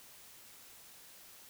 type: silence
effects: white hiss -56 dBFS RMS until 1.49 s